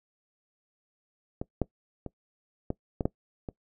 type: clicks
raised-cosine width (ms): 2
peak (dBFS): -19 / -12 / -23 / -16 / -15 / -12 / -22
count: 7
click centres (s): 1.415 / 1.617 / 2.063 / 2.704 / 3.008 / 3.055 / 3.488
effects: noise-tail reverb RT60 0.1 s tail -21 dB re dry